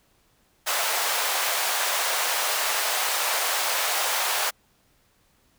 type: high-pass noise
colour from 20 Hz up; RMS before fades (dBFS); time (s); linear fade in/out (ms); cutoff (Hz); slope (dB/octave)
pink; -25; 0.66-4.51; 20; 620; 24
effects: pink hiss -64 dBFS RMS until 5.58 s